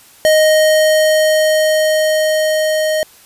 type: tone with level ramp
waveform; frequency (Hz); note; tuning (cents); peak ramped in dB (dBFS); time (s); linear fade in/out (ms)
square; 622.3; D#5; 0; -8 to -14; 0.25-3.03; 0
effects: white hiss -44 dBFS RMS until 3.25 s + resampled to 32000 Hz